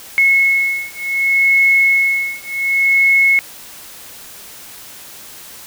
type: beating tone pair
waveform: sine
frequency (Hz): 2183 / 2183.67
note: C#7 / C#7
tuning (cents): -27 / -27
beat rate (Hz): 0.67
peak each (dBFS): -14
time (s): 0.18-3.39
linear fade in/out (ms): 0
effects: white hiss -36 dBFS RMS until 5.66 s